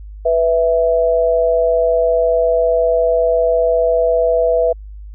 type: tone pair together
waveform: sine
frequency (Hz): 493.9 / 659.3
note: B4 / E5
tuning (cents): 0 / 0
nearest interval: perfect fourth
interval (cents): 500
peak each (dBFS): -14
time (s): 0.25-4.73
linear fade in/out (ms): 10
effects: added 51 Hz sine -30 dBFS peak until 5.14 s